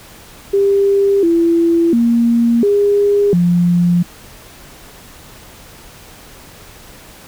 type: tone with pitch steps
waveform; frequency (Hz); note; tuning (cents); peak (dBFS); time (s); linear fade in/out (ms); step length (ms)
sine; 397.5 / 336 / 234.1 / 406.7 / 174.7; G4 / E4 / A#3 / G#4 / F3; +24 / +33 / +8 / -36 / +1; -9; 0.53-4.03; 10; 700
effects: pink hiss -39 dBFS RMS until 7.27 s